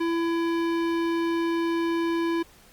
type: tone with hard clipping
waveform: sine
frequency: 334.7 Hz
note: E4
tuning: 26 cents sharp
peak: -25 dBFS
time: 0-2.43 s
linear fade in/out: 10 ms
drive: 17 dB
effects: pink hiss -54 dBFS RMS until 2.72 s + Opus 48 kbps